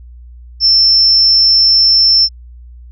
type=tone with amplitude modulation; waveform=sine; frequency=5350 Hz; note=E8; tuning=25 cents sharp; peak=-4 dBFS; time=0.6-2.29 s; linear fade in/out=50 ms; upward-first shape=sine; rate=256 Hz; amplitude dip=35%; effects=added 60 Hz sine -32 dBFS peak until 2.91 s